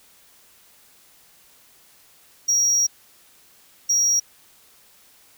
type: tone bursts at uneven times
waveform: triangle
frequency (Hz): 5680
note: F8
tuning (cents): +28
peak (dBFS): -15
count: 2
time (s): 2.48-2.87 / 3.89-4.2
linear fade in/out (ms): 10
effects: white hiss -54 dBFS RMS until 5.37 s